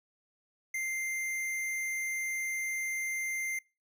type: tone with hard clipping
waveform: sine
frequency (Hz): 2093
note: C7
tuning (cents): 0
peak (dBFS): -33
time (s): 0.74-3.59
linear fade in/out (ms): 5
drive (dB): 16
effects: noise-tail reverb RT60 0.3 s tail -25 dB re dry